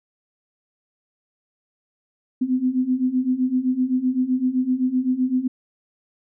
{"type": "beating tone pair", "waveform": "sine", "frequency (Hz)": [250.6, 258.4], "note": ["B3", "C4"], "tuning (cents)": [25, -21], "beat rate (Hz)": 7.8, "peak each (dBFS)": [-23, -20], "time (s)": [2.41, 5.48], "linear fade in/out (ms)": 10, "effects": []}